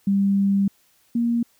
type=tone pair in turn; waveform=sine; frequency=197.8 / 235.2 Hz; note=G3 / A#3; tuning=+16 / +16 cents; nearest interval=minor third; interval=300 cents; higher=second; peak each=-16 / -18 dBFS; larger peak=first; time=0.07-0.68 / 1.15-1.43 s; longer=first; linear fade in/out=5 ms; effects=white hiss -61 dBFS RMS until 1.59 s